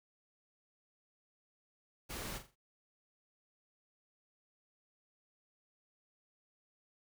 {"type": "noise with echo", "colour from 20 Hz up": "pink", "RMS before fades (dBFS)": -43, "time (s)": [2.09, 2.39], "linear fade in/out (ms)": 20, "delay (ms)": 42, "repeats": 4, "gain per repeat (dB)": -9, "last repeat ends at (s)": 2.558, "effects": []}